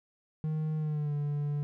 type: tone with pitch glide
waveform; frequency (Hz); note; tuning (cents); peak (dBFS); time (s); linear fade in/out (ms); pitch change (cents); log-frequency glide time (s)
triangle; 155.56 to 145.98; D#3 to D3; 0 to -10; -27; 0.44-1.63; 0; -110; 0.77-1.14
effects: none